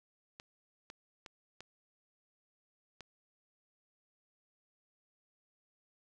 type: clicks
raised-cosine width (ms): 0.2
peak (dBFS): -30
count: 5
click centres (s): 0.399 / 0.901 / 1.262 / 1.606 / 3.007
effects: none